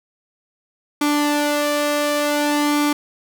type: tone with flanger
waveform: sawtooth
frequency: 293.7 Hz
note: D4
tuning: in tune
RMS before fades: -19 dBFS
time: 1.01-2.93 s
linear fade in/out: 5 ms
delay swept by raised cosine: 0.88 to 1.83 ms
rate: 0.55 Hz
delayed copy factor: +0.55
effects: none